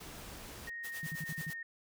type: noise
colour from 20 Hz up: pink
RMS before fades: -48 dBFS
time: 0-0.7 s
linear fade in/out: 10 ms
type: tone with pitch glide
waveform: sine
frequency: 1864.7 to 1842.2 Hz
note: A#6 to A#6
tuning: 0 to -21 cents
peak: -40 dBFS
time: 0.67-1.63 s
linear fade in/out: 5 ms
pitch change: -21 cents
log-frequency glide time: 0.78-1.28 s
type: noise with tremolo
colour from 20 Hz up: white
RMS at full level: -45 dBFS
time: 0.83-1.54 s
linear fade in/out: 20 ms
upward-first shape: triangle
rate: 9 Hz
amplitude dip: 90%
type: tone bursts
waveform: sine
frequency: 157.3 Hz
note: D#3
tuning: 19 cents sharp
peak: -38 dBFS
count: 6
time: 1.03-1.502 s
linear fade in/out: 2 ms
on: 37 ms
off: 50 ms
effects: none